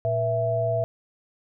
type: tone cluster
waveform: sine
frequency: 115.9 / 482.9 / 661 Hz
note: A#2 / B4 / E5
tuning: -10 / -39 / +5 cents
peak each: -27 / -31 / -23 dBFS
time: 0.05-0.84 s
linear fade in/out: 0 ms
effects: none